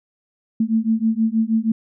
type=beating tone pair; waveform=sine; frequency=220 / 226.3 Hz; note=A3 / A3; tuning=0 / +49 cents; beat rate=6.3 Hz; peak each=-19 dBFS; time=0.6-1.72 s; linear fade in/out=5 ms; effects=none